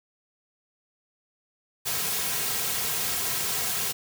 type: noise with comb filter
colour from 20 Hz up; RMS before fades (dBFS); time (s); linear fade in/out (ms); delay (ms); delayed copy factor
white; -28; 1.85-3.93; 20; 3.4; -0.6
effects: none

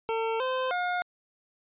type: tone with pitch steps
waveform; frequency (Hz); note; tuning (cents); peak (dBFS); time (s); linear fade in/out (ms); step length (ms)
25% pulse; 450 / 516 / 716; A4 / C5 / F5; +39 / -24 / +43; -23; 0.09-1.02; 0; 310
effects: resampled to 8000 Hz

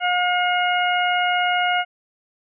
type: harmonic tone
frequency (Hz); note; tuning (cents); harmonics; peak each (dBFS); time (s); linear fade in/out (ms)
717; F5; +45; 1 / 2 / 3 / 4; -20 / -23 / -25 / -26; 0-1.85; 50
effects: none

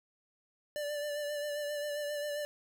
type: tone with vibrato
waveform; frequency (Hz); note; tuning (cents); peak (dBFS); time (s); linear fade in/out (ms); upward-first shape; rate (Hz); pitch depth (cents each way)
square; 587.3; D5; 0; -35; 0.76-2.45; 0; sine; 7.5; 27
effects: none

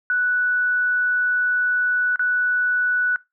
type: tone with dropouts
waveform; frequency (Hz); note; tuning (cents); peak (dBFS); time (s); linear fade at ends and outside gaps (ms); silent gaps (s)
sine; 1480; F#6; 0; -17; 0.1-3.16; 1; 2.159-2.194
effects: noise-tail reverb RT60 0.2 s tail -21 dB re dry

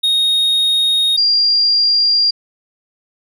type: tone pair in turn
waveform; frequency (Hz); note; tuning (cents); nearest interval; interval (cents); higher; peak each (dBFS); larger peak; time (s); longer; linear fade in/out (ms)
triangle / sine; 3729 / 4782; A#7 / D8; 0 / +30; major third; 430; second; -10; neither; 0.03-1.17 / 1.17-2.31; neither; 10
effects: none

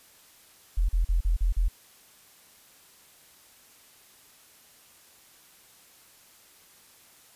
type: tone bursts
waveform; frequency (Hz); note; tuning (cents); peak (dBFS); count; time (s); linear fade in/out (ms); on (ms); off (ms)
sine; 42.12; E1; +38; -20; 6; 0.77-1.685; 10; 120; 39
effects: white hiss -56 dBFS RMS until 7.35 s + resampled to 32000 Hz

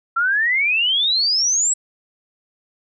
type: exponential sweep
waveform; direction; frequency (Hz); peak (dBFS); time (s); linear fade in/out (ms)
sine; up; 1340 to 7890; -15; 0.16-1.74; 10
effects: none

